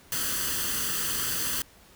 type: noise with comb filter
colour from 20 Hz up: white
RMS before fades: -29 dBFS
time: 0.12-1.62 s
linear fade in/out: 2 ms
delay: 0.65 ms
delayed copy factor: +0.7
effects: pink hiss -55 dBFS RMS until 1.95 s